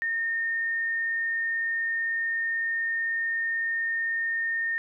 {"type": "tone", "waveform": "sine", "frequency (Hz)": 1829, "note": "A#6", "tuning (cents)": -33, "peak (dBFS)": -25, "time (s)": [0.02, 4.78], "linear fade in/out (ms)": 0, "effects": []}